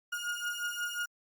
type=beating tone pair; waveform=35% pulse; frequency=1428 / 1433.6 Hz; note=F6 / F6; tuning=+38 / +45 cents; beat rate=5.6 Hz; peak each=-34 / -36 dBFS; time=0.12-1.06 s; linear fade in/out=10 ms; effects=Opus 48 kbps